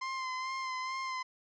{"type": "tone with vibrato", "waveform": "30% pulse", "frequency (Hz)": 1042, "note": "C6", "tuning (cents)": -7, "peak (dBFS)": -32, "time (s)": [0.01, 1.23], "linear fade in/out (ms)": 10, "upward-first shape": "sine", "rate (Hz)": 2.3, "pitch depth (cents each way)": 29, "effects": ["resampled to 16000 Hz"]}